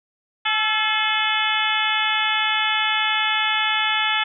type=harmonic tone with a mistuned harmonic; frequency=430.4 Hz; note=A4; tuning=38 cents flat; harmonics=2 / 3 / 4 / 5 / 6 / 7 / 8; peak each=-26 / -26 / -26 / -26 / -26 / -26 / -26 dBFS; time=0.45-4.24 s; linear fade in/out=10 ms; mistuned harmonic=3; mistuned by=+50 cents; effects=none